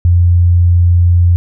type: tone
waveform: sine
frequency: 87.31 Hz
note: F2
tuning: in tune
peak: -5 dBFS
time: 0.05-1.36 s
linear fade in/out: 0 ms
effects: none